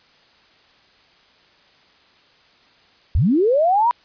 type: linear sweep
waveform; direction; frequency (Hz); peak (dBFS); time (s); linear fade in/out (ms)
sine; up; 53.7 to 987.8; -13; 3.15-3.91; 0
effects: white hiss -54 dBFS RMS until 4.04 s + resampled to 11025 Hz